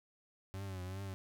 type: tone with vibrato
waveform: 40% pulse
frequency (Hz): 94.6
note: F#2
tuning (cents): +39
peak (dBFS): -40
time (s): 0.54-1.14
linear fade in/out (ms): 0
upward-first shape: triangle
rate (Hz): 2.6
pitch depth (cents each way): 86
effects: none